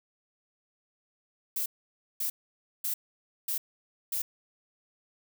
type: noise bursts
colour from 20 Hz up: violet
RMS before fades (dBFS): -31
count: 5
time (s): 1.56-4.22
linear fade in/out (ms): 5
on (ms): 100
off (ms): 540
effects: none

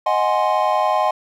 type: chord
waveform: triangle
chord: Ab dominant seventh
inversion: second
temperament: equal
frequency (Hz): 622.3 / 740 / 830.6 / 1046.5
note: Eb5 / Gb5 / Ab5 / C6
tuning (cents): 0 / 0 / 0 / 0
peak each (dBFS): -19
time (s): 0.06-1.11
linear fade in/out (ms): 5
effects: none

